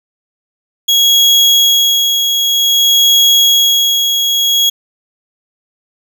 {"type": "tone with tremolo", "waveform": "35% pulse", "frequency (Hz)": 3316, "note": "G#7", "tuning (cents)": -3, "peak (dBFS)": -4, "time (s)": [0.88, 4.7], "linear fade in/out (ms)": 10, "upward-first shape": "sine", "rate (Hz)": 0.53, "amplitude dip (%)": 45, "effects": []}